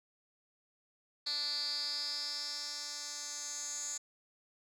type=tone with band-pass filter sweep; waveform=10% pulse; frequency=292.6 Hz; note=D4; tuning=6 cents flat; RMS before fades=-39 dBFS; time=1.26-3.98 s; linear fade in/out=10 ms; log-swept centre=4400 to 6800 Hz; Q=9.1; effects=none